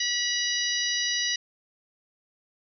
harmonic tone, 972 Hz, B5, 28 cents flat, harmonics 2 / 3 / 4 / 5 / 6, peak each -31 / -31 / -31 / -31 / -31 dBFS, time 0-1.36 s, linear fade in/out 5 ms, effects none

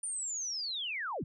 sine linear sweep, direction down, 9260 to 77.78 Hz, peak -34 dBFS, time 0.03-1.24 s, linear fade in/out 5 ms, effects none

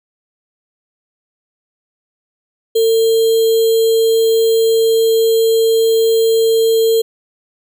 sine tone with sample-and-hold, 450.6 Hz, A4, 41 cents sharp, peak -9 dBFS, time 2.75-7.02 s, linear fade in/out 10 ms, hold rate 3675 Hz, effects none

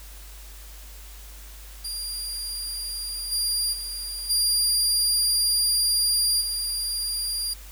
25% pulse tone with level steps, 4794 Hz, D8, 35 cents sharp, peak -25 / -18 / -26 / -15 / -21 dBFS, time 1.84-7.54 s, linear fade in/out 10 ms, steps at 3.31 / 3.72 / 4.29 / 6.4 s, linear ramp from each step 20 ms, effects added 50 Hz sine -41 dBFS peak until 7.71 s + white hiss -47 dBFS RMS until 7.71 s

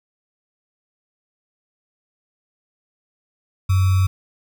sine tone with sample-and-hold, 94.1 Hz, F#2, 30 cents sharp, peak -13 dBFS, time 3.69-4.07 s, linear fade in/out 10 ms, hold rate 1225 Hz, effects none

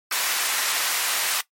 pink high-pass noise, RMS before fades -24 dBFS, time 0.11-1.41 s, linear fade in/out 5 ms, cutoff 1200 Hz, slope 12 dB/octave, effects noise-tail reverb RT60 0.1 s tail -17 dB re dry + MP3 64 kbps

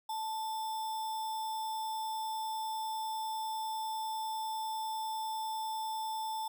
sine tone with sample-and-hold, 880 Hz, A5, in tune, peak -34 dBFS, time 0.09-6.48 s, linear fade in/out 5 ms, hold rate 4410 Hz, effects none

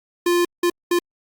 square tone bursts at uneven times, 349.2 Hz, F4, in tune, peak -16 dBFS, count 3, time 0.26-0.45 / 0.63-0.7 / 0.91-0.99 s, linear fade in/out 5 ms, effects Opus 48 kbps

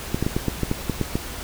clicks, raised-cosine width 3 ms, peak -8 dBFS, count 10, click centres 0.145 / 0.226 / 0.265 / 0.365 / 0.483 / 0.633 / 0.714 / 0.897 / 1.013 / 1.155 s, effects added 60 Hz sine -38 dBFS peak until 1.43 s + pink hiss -34 dBFS RMS until 1.43 s

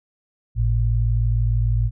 sine tone pair together, 53.38 / 113.1 Hz, G#1 / A2, +48 / +48 cents, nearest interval octave + minor second, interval 1300 cents, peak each -19 dBFS, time 0.55-1.91 s, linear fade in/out 50 ms, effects none

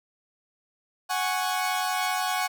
sawtooth chord, F# suspended second, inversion none, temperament equal, 740 / 830.6 / 1108.7 Hz, F#5 / G#5 / C#6, 0 / 0 / 0 cents, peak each -24 / -27 / -27 dBFS, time 1.09-2.48 s, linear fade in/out 20 ms, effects none

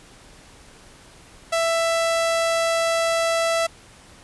sawtooth tone, 663 Hz, E5, 10 cents sharp, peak -15 dBFS, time 1.52-3.67 s, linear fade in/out 10 ms, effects pink hiss -48 dBFS RMS until 4.23 s + resampled to 24000 Hz

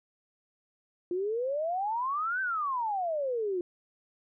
sine exponential two-way sweep, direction up then down, 345.4 to 1568 to 345.4 Hz, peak -28 dBFS, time 1.11-3.61 s, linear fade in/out 2 ms, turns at 2.41 s, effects none

